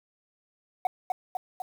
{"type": "tone with echo", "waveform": "sine", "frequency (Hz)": 740, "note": "F#5", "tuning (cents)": 0, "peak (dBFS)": -18, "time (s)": [0.85, 0.87], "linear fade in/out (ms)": 2, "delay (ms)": 250, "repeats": 3, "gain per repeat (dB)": -4, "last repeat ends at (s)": 1.62, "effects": ["tanh soft clip ceiling -20 dBFS", "8-bit"]}